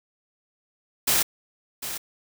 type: noise with echo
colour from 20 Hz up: white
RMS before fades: -21 dBFS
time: 1.07-1.23 s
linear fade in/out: 10 ms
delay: 750 ms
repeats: 1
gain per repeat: -11 dB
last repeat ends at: 1.98 s
effects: none